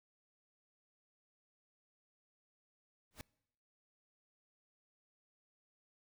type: noise with exponential growth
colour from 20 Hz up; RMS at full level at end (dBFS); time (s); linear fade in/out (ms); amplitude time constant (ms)
pink; -44; 3.11-3.21; 0; 20
effects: noise-tail reverb RT60 0.8 s tail -24 dB re dry